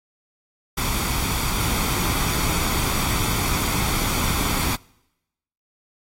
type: noise with comb filter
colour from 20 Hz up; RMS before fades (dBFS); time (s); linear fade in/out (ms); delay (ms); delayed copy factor
pink; -23; 0.77-4.76; 10; 0.87; +0.5
effects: noise-tail reverb RT60 0.9 s tail -25 dB re dry + AAC 48 kbps